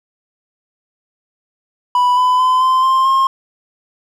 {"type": "tone with pitch steps", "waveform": "triangle", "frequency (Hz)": [987.8, 1003.3, 1019.1, 1035.1, 1051.4, 1067.9], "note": ["B5", "B5", "C6", "C6", "C6", "C6"], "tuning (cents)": [0, 27, -46, -19, 8, 35], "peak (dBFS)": -8, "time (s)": [1.95, 3.27], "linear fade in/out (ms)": 2, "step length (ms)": 220, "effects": []}